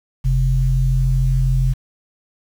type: tone pair together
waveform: sine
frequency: 43.58 / 130.6 Hz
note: F1 / C3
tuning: -3 / -3 cents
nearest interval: octave + perfect fifth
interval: 1900 cents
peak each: -16 dBFS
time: 0.24-1.74 s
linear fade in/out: 20 ms
effects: 7-bit